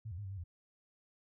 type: tone with pitch steps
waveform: sine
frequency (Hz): 109.9 / 85.5 / 103.2 / 95.4 / 98.8 / 86.1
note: A2 / F2 / G#2 / G2 / G2 / F2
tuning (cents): -2 / -36 / -10 / -47 / +14 / -24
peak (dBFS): -40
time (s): 0.05-0.44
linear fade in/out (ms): 10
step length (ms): 65
effects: none